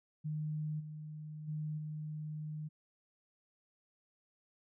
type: tone with level steps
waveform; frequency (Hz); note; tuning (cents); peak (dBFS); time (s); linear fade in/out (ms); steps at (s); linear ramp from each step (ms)
sine; 153; D#3; -29; -35 / -43 / -36 / -39; 0.24-2.69; 20; 0.79 / 1.47 / 1.77; 20
effects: none